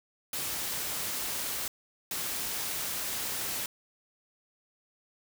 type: noise bursts at uneven times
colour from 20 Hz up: white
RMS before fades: -34 dBFS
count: 2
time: 0.33-1.68 / 2.11-3.66 s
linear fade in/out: 2 ms
effects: none